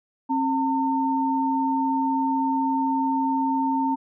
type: tone pair together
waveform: sine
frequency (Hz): 268.4 / 905.9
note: C4 / A#5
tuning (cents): +44 / -50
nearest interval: octave + major sixth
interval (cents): 2106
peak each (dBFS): -23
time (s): 0.29-3.96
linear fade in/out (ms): 20
effects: none